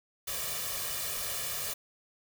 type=noise with comb filter; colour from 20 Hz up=white; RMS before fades=-35 dBFS; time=0.27-1.74 s; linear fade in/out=10 ms; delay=1.7 ms; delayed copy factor=+0.75; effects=none